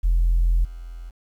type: tone with level steps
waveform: sine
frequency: 42.49 Hz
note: F1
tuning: 47 cents flat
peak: -14 / -33 dBFS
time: 0.03-1.11 s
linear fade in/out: 20 ms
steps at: 0.64 s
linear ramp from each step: 10 ms
effects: tanh soft clip ceiling -12 dBFS + 9-bit